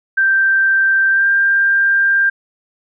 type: tone with pitch glide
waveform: sine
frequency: 1568 to 1590.8 Hz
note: G6 to G6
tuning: 0 to +25 cents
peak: -10 dBFS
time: 0.17-2.3 s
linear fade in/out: 10 ms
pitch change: +25 cents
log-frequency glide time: 1.1-1.27 s
effects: none